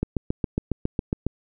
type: click train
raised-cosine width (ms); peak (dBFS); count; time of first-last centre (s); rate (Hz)
3; -10; 10; 0.03-1.266; 7.28
effects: none